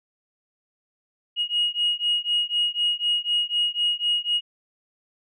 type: beating tone pair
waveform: sine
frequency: 2881 / 2885 Hz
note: F#7 / F#7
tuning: -47 / -44 cents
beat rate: 4 Hz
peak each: -23 dBFS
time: 1.36-4.41 s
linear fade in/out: 50 ms
effects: tanh soft clip ceiling -15 dBFS